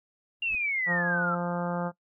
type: noise with exponential growth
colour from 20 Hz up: brown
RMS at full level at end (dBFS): -42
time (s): 0.4-0.55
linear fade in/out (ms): 0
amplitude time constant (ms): 32
type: exponential sweep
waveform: sine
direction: down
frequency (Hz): 2807 to 1323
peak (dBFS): -26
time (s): 0.42-1.35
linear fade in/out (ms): 5
type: harmonic tone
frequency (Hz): 174.6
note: F3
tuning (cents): 0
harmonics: 1 / 2 / 3 / 4 / 5 / 6 / 7 / 8 / 9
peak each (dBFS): -30 / -41 / -34 / -38 / -37 / -44 / -40 / -44 / -46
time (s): 0.86-1.92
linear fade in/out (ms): 50
effects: noise-tail reverb RT60 0.1 s tail -19 dB re dry